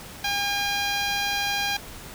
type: tone with notch filter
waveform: 10% pulse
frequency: 808 Hz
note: G#5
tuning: 48 cents flat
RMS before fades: -26 dBFS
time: 0.24-1.77 s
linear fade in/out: 5 ms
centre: 11000 Hz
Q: 1.8
effects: pink hiss -41 dBFS RMS until 2.14 s